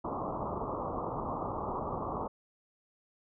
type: low-pass noise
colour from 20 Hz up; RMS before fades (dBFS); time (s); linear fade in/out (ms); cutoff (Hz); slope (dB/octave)
white; -36; 0.04-2.28; 10; 1200; 96
effects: none